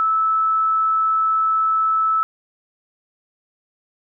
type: tone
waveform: sine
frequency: 1308 Hz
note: E6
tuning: 14 cents flat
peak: -15 dBFS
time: 0-2.23 s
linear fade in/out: 0 ms
effects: none